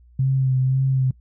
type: tone with vibrato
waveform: sine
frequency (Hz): 131.7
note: C3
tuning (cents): +12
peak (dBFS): -16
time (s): 0.19-1.11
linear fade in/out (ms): 5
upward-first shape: sine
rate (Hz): 1.9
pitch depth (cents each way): 28
effects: noise-tail reverb RT60 0.1 s tail -23 dB re dry + added 60 Hz sine -48 dBFS peak until 1.2 s